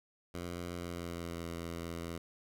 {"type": "tone with pitch glide", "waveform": "10% pulse", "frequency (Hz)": [87.31, 84.38], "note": ["F2", "E2"], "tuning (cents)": [0, 41], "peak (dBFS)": -31, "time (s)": [0.34, 2.18], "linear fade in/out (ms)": 5, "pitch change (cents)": -59, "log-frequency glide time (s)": [0.71, 1.44], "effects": []}